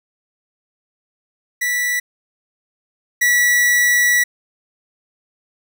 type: tone pair in turn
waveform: 45% pulse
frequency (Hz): 1957 / 1944.6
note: B6 / B6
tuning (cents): -16 / -27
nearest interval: unison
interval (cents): 11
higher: first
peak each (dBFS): -17 / -12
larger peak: second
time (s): 1.61-2 / 3.21-4.24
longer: second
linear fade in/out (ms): 10
effects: none